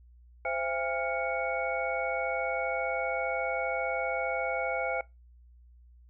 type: tone cluster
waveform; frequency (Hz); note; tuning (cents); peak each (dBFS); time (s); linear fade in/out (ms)
sine; 520 / 675 / 808 / 1405 / 2225; C5 / E5 / G#5 / F6 / C#7; -11 / +41 / -48 / +10 / +6; -34 / -34 / -36 / -38 / -35; 0.45-5.01; 2
effects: noise-tail reverb RT60 0.2 s tail -21 dB re dry + added 60 Hz sine -53 dBFS peak until 6.09 s